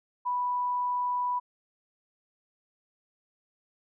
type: tone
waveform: sine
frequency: 986 Hz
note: B5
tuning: 3 cents flat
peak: -26 dBFS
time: 0.25-1.4 s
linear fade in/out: 20 ms
effects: none